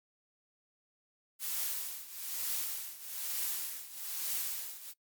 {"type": "noise with tremolo", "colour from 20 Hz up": "blue", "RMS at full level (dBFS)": -34, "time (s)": [1.39, 4.94], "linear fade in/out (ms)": 50, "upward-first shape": "triangle", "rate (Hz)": 1.1, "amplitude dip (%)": 85, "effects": ["noise-tail reverb RT60 0.1 s tail -20 dB re dry", "Opus 48 kbps"]}